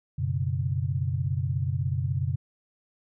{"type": "chord", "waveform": "sine", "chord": "F# suspended fourth", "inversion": "none", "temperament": "equal with one note detuned", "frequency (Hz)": [92.5, 123.47, 140.04], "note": ["F#2", "B2", "C#3"], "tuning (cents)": [0, 0, 18], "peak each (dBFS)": -29, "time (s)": [0.18, 2.36], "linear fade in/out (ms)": 10, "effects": []}